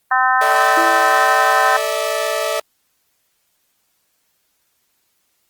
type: harmonic tone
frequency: 257.2 Hz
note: C4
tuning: 30 cents flat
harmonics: 3 / 4 / 5 / 6 / 7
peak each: -17 / -18 / -19 / -20 / -20 dBFS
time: 0.11-1.77 s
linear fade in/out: 5 ms
type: chord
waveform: sawtooth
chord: A suspended fourth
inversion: none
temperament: equal with one note detuned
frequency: 440 / 587.3 / 648.7 Hz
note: A4 / D5 / E5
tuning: 0 / 0 / -28 cents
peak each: -22 / -18 / -17 dBFS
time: 0.41-2.6 s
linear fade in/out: 5 ms
type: tone with exponential decay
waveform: sine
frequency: 330.8 Hz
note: E4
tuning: 6 cents sharp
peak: -20 dBFS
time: 0.77-1.51 s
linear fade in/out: 5 ms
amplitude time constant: 160 ms
effects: white hiss -65 dBFS RMS until 5.49 s + Opus 24 kbps